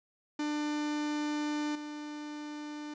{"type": "tone with level steps", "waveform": "45% pulse", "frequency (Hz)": 298.2, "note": "D4", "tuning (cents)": 27, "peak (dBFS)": [-31, -39], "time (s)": [0.39, 2.94], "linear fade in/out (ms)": 5, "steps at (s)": 1.75, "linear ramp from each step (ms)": 5, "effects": ["resampled to 16000 Hz", "11-bit"]}